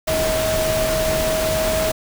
sine tone in noise, 635 Hz, D#5, 35 cents sharp, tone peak -19 dBFS, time 0.07-1.92 s, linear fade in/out 10 ms, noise pink, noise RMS -23 dBFS, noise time 0.07-1.92 s, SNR +1 dB, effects none

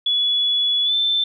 sine tone with pitch glide, 3405 to 3541 Hz, G#7 to A7, +42 to +10 cents, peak -16 dBFS, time 0.06-1.24 s, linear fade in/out 5 ms, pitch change +68 cents, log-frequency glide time 0.84-0.94 s, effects none

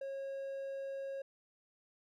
triangle tone, 545 Hz, C#5, 29 cents flat, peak -37 dBFS, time 0.01-1.22 s, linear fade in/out 5 ms, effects none

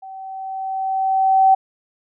sine tone with level ramp, 767 Hz, G5, 38 cents flat, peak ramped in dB -33 to -8 dBFS, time 0.02-1.55 s, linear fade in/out 10 ms, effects none

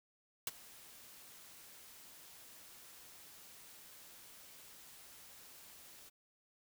white noise with ADSR envelope, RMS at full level -36 dBFS, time 0.47-6.1 s, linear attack 3 ms, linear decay 26 ms, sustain -21 dB, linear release 17 ms, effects none

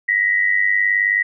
sine tone pair together, 1889 / 1988.1 Hz, A#6 / B6, +22 / +11 cents, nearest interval minor second, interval 89 cents, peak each -17 dBFS, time 0.08-1.23 s, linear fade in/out 10 ms, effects none

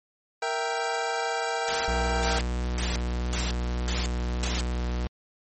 25% pulse chord, E diminished, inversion second, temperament equal, 466.2 / 659.3 / 784 Hz, Bb4 / E5 / G5, 0 / 0 / 0 cents, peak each -27 / -29 / -26 dBFS, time 0.42-2.39 s, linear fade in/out 5 ms
white noise bursts, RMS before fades -29 dBFS, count 6, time 1.68-4.61 s, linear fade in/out 0 ms, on 180 ms, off 370 ms
45% pulse tone with vibrato, 60.7 Hz, B1, 29 cents flat, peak -26 dBFS, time 1.88-5.07 s, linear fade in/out 0 ms, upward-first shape triangle, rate 1.6 Hz, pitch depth 10 cents each way
effects MP3 32 kbps

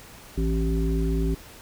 harmonic tone with a mistuned harmonic, 55 Hz, A1, in tune, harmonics 1 / 3 / 5 / 7, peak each -23 / -28 / -30 / -31 dBFS, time 0.37-1.35 s, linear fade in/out 10 ms, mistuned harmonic 5, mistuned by -30 cents, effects pink hiss -46 dBFS RMS until 1.61 s

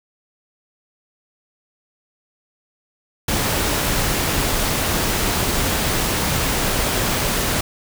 pink noise, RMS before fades -20 dBFS, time 3.28-7.61 s, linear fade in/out 5 ms, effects none

